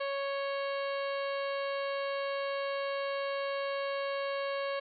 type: harmonic tone with a mistuned harmonic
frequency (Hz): 554.4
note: C#5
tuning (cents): 0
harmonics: 1 / 2 / 3 / 4 / 5 / 6 / 7 / 8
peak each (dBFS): -33 / -39 / -43 / -45 / -47 / -49 / -50 / -51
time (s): 0-4.8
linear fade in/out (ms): 10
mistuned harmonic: 6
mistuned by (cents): -70
effects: none